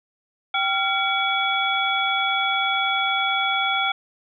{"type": "tone cluster", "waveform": "sine", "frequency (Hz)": [780, 1381, 2272, 3381], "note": ["G5", "F6", "C#7", "G#7"], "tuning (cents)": [-9, -20, 42, 30], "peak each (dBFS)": -25, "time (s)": [0.54, 3.92], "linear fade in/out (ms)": 5, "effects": []}